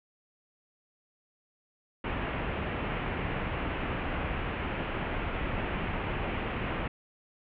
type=low-pass noise; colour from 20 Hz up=pink; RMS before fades=-33 dBFS; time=2.04-6.88 s; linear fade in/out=5 ms; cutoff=2900 Hz; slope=48 dB/octave; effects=none